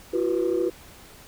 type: tone cluster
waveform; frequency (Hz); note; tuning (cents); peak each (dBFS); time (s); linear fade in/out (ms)
sine; 341.6 / 374.8 / 488.1; F4 / F#4 / B4; -38 / +22 / -20; -24 / -24 / -26; 0.13-0.7; 10
effects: tanh soft clip ceiling -15 dBFS + pink hiss -48 dBFS RMS until 1.27 s